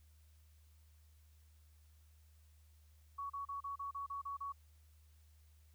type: tone bursts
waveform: sine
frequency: 1120 Hz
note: C#6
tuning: 18 cents sharp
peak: -40 dBFS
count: 9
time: 3.18-4.524 s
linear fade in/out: 10 ms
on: 120 ms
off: 33 ms
effects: added 76 Hz sine -62 dBFS peak until 5.74 s + white hiss -75 dBFS RMS until 5.74 s